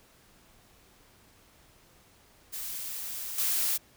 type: noise with level steps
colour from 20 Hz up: blue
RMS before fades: -37 / -28 dBFS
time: 2.52-3.78 s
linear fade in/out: 20 ms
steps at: 3.38 s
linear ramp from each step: 5 ms
effects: pink hiss -60 dBFS RMS until 3.96 s